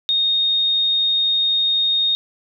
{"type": "tone", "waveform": "sine", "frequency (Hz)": 3704, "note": "A#7", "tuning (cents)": -12, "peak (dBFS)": -15, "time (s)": [0.09, 2.15], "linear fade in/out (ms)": 0, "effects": []}